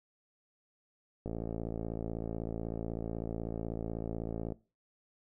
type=click train; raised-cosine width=2 ms; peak=-24 dBFS; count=184; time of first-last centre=1.26-4.522 s; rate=56.1 Hz; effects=noise-tail reverb RT60 0.3 s tail -19 dB re dry